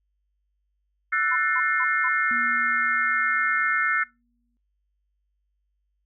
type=chord; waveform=sine; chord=F# half-diminished seventh; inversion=third; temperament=just; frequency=1332 / 1480 / 1776 / 2131 Hz; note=E6 / F#6 / A6 / C7; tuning=+18 / 0 / +16 / +31 cents; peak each=-26 dBFS; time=1.12-4.04 s; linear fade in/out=10 ms
type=tone bursts; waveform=sine; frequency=1013 Hz; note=B5; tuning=44 cents sharp; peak=-29 dBFS; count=4; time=1.31-2.088 s; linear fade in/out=10 ms; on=52 ms; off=190 ms
type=tone with exponential decay; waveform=sine; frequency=238.4 Hz; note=A#3; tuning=39 cents sharp; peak=-34 dBFS; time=2.31-4.57 s; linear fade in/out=0 ms; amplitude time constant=490 ms
effects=noise-tail reverb RT60 0.2 s tail -20 dB re dry + added 50 Hz sine -70 dBFS peak until 6.05 s